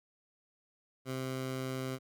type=tone; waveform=15% pulse; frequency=130.81 Hz; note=C3; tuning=in tune; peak=-29 dBFS; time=1.05-1.99 s; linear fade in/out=50 ms; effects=none

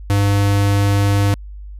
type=tone; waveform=square; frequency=100.6 Hz; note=G2; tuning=45 cents sharp; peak=-13 dBFS; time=0.1-1.34 s; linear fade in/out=0 ms; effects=added 50 Hz sine -30 dBFS peak until 1.79 s + resampled to 32000 Hz

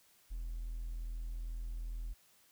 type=tone with hard clipping; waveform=triangle; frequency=41.2 Hz; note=E1; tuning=in tune; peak=-38 dBFS; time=0.3-2.14 s; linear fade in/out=20 ms; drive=3 dB; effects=white hiss -67 dBFS RMS until 2.51 s

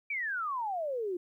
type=exponential sweep; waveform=sine; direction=down; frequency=2368 to 342.6 Hz; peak=-31 dBFS; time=0.1-1.17 s; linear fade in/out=5 ms; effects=12-bit

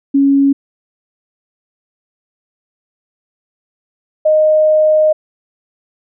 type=tone pair in turn; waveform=sine; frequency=277.2 / 618.7 Hz; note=C#4 / D#5; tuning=0 / -10 cents; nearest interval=octave + major second; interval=1390 cents; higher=second; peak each=-7 dBFS; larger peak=neither; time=0.14-0.53 / 4.25-5.13 s; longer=second; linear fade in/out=10 ms; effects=none

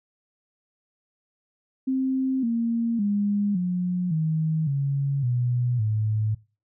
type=tone with pitch steps; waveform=sine; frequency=263 / 231.6 / 204 / 179.63 / 158.2 / 139.32 / 122.69 / 108.05 Hz; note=C4 / A#3 / G#3 / F3 / D#3 / C#3 / B2 / A2; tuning=+9 / -11 / -31 / +49 / +29 / +9 / -11 / -31 cents; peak=-21 dBFS; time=1.87-6.35 s; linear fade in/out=10 ms; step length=560 ms; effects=noise-tail reverb RT60 0.3 s tail -20 dB re dry

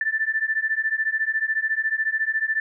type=beating tone pair; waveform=sine; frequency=1760 / 1774 Hz; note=A6 / A6; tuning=0 / +14 cents; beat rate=14 Hz; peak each=-24 / -24 dBFS; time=0.01-2.6 s; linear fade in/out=2 ms; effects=none

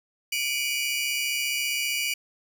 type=tone cluster; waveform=sawtooth; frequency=2294 / 2429 / 2918 Hz; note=D7 / D#7 / F#7; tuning=-41 / -42 / -25 cents; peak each=-26 / -27 / -27 dBFS; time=0.32-2.14 s; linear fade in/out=5 ms; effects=none

